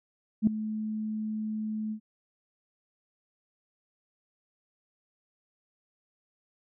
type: tone with ADSR envelope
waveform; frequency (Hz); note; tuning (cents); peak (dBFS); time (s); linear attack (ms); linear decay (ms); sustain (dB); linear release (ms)
sine; 216; A3; -32; -15; 0.42-2; 51; 3; -15; 84
effects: tanh soft clip ceiling -11 dBFS